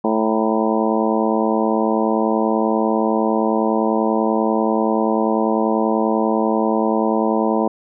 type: harmonic tone with a mistuned harmonic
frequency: 110.3 Hz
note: A2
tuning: 5 cents sharp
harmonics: 2 / 3 / 4 / 5 / 6 / 7 / 8 / 9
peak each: -20 / -22 / -23 / -24 / -25 / -25 / -26 / -27 dBFS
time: 0.04-7.68 s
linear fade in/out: 5 ms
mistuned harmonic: 8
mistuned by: +77 cents
effects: none